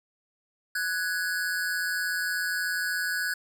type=tone pair together; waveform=square; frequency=1484.5 / 1661.2 Hz; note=F#6 / G#6; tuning=+5 / 0 cents; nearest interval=major second; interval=195 cents; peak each=-30 / -31 dBFS; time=0.75-3.34 s; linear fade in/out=5 ms; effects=10-bit